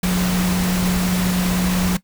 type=tone in noise; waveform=sine; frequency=181.5 Hz; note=F#3; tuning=33 cents flat; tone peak=-16 dBFS; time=0.03-1.97 s; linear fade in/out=5 ms; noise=pink; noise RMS=-24 dBFS; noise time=0.03-1.97 s; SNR=+5 dB; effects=noise-tail reverb RT60 0.1 s tail -17 dB re dry